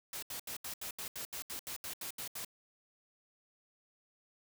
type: noise bursts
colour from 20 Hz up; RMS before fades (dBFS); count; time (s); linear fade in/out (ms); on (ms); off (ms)
white; -42; 14; 0.13-2.448; 2; 95; 76
effects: none